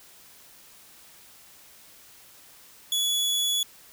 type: tone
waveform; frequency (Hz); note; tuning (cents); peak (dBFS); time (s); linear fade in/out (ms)
sawtooth; 3399; G#7; +39; -20; 2.92-3.63; 2
effects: white hiss -52 dBFS RMS until 3.92 s